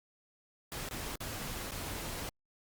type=noise with dropouts; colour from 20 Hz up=pink; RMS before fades=-40 dBFS; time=0.72-2.29 s; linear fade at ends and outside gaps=0 ms; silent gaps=0.888-0.91 / 1.156-1.205 / 1.709-1.719 s; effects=Opus 48 kbps